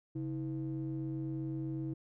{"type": "ring-modulated tone", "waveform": "triangle", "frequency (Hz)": 92.5, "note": "F#2", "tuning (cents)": 0, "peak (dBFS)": -30, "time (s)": [0.15, 1.94], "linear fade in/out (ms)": 10, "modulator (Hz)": 229, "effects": []}